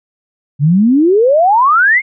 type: exponential sweep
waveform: sine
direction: up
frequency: 135.6 to 2202 Hz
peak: -6 dBFS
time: 0.59-2.02 s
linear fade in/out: 50 ms
effects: none